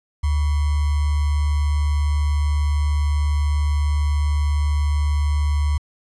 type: tone with sample-and-hold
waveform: sine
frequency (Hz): 73.6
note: D2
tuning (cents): +4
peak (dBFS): -16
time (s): 0.23-5.78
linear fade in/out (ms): 10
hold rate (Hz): 1050
effects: resampled to 24000 Hz